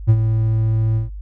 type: tone with ADSR envelope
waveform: triangle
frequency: 110.7 Hz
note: A2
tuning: 11 cents sharp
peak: -5 dBFS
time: 0.07-1.1 s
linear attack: 27 ms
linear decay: 59 ms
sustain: -8 dB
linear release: 140 ms
effects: noise-tail reverb RT60 0.1 s tail -22 dB re dry + added 50 Hz sine -28 dBFS peak until 1.21 s